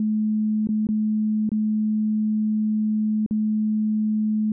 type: tone with dropouts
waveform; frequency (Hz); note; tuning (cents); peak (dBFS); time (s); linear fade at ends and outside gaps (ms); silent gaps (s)
sine; 214.8; A3; -41; -19; 0-4.52; 2; 0.672-0.689 / 0.87-0.888 / 1.492-1.517 / 3.263-3.309
effects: none